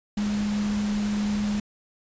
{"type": "tone in noise", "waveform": "sine", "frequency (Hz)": 207.5, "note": "G#3", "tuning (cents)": -1, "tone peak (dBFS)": -23, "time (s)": [0.17, 1.6], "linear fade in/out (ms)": 5, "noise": "pink", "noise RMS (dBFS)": -36, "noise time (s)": [0.17, 1.6], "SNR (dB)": 10, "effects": ["resampled to 16000 Hz"]}